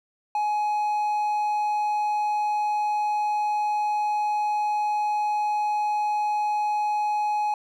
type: tone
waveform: triangle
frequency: 840 Hz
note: G#5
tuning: 19 cents sharp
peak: -20 dBFS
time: 0.35-7.54 s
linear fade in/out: 2 ms
effects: none